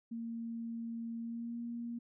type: tone with pitch glide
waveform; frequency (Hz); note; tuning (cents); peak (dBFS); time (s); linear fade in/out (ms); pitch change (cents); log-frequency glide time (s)
sine; 230.4 to 235.6; A#3 to A#3; -20 to +19; -38; 0.11-1.99; 10; +39; 1.19-1.59
effects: none